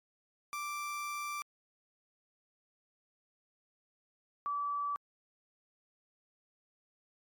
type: tone pair in turn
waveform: 30% pulse / sine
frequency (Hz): 1174.7 / 1153.2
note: D6 / D6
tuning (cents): 0 / -32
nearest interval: unison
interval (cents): 32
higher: first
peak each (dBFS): -34 / -32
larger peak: second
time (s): 0.53-1.42 / 4.46-4.96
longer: first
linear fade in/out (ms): 0
effects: MP3 96 kbps